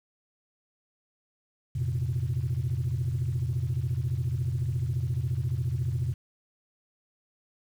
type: chord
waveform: sine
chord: F suspended fourth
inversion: none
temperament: equal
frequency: 87.31 / 116.54 / 130.81 Hz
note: F2 / Bb2 / C3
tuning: 0 / 0 / 0 cents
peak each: -31 / -29 / -28 dBFS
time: 1.75-6.14 s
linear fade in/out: 10 ms
effects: tanh soft clip ceiling -21 dBFS + 9-bit